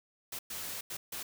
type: noise bursts at uneven times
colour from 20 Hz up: white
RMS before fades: -40 dBFS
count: 4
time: 0.32-0.39 / 0.5-0.81 / 0.9-0.97 / 1.12-1.23 s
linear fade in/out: 5 ms
effects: none